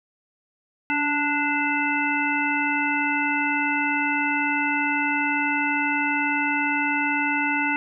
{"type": "harmonic tone with a mistuned harmonic", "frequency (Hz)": 293.7, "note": "D4", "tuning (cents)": 0, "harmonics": [1, 3, 5, 7, 9], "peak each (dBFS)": [-27, -27, -27, -27, -27], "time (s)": [0.9, 7.76], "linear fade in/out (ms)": 0, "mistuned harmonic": 1, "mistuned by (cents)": -33, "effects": []}